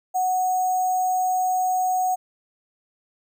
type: tone with sample-and-hold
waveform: sine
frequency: 740 Hz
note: F#5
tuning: in tune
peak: -19 dBFS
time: 0.14-2.16 s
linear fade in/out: 20 ms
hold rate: 7350 Hz
effects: none